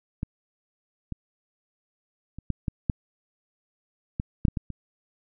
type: clicks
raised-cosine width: 5 ms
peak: -16 / -19 / -26 / -13 / -14 / -10 / -15 / -6 / -13 / -15 / -23 dBFS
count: 11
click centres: 0.231 / 1.123 / 2.386 / 2.503 / 2.682 / 2.898 / 4.199 / 4.452 / 4.483 / 4.572 / 4.703 s
effects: none